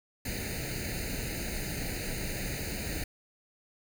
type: noise with comb filter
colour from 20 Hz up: pink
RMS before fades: -35 dBFS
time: 0.25-3.04 s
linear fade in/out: 5 ms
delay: 0.45 ms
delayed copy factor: +1
effects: none